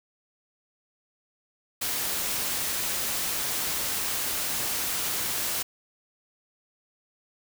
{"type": "noise", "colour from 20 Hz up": "white", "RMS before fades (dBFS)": -29, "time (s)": [1.81, 5.63], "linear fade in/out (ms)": 10, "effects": []}